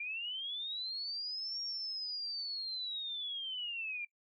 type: linear two-way sweep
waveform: sine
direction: up then down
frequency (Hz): 2362 to 5588 to 2362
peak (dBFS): -37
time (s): 0-4.05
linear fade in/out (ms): 5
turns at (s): 1.61
effects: noise-tail reverb RT60 0.1 s tail -21 dB re dry